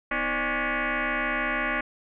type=tone with frequency modulation; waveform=sine; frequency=249.9 Hz; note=B3; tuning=21 cents sharp; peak=-24 dBFS; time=0.11-1.81 s; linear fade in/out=5 ms; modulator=283 Hz; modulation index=7.6; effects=none